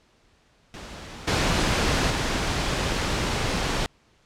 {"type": "noise with level steps", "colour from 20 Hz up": "pink", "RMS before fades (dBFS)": [-39, -22, -25], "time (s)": [0.74, 3.86], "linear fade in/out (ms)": 0, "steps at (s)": [1.27, 2.1], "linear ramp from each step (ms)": 10, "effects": ["pink hiss -61 dBFS RMS until 4.25 s", "low-pass 6000 Hz 12 dB/octave"]}